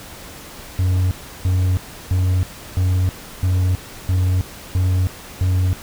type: tone bursts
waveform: triangle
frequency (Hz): 91.9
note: F#2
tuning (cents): -11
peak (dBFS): -12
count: 8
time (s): 0.79-5.73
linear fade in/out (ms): 0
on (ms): 320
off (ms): 340
effects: pink hiss -37 dBFS RMS until 5.82 s